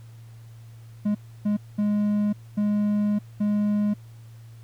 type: tone bursts at uneven times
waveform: triangle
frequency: 207.7 Hz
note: G#3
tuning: in tune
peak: -18 dBFS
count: 5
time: 1.05-1.15 / 1.45-1.57 / 1.78-2.33 / 2.57-3.19 / 3.4-3.94 s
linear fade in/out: 10 ms
effects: added 114 Hz sine -42 dBFS peak until 4.63 s + pink hiss -59 dBFS RMS until 4.63 s